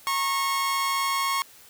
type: tone pair together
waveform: sawtooth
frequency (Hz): 930 / 1093.3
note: A#5 / C#6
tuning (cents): -4 / -24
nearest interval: minor third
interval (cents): 280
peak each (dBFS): -29 / -20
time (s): 0.07-1.42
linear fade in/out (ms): 0
effects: white hiss -51 dBFS RMS until 1.69 s